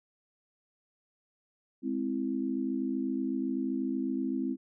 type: chord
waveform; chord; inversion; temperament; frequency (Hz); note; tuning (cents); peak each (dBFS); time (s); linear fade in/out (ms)
sine; Ab augmented; none; equal with one note detuned; 208.5 / 261.6 / 329.6; Ab3 / C4 / E4; +7 / 0 / 0; -36 / -31 / -35; 1.82-4.57; 50
effects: none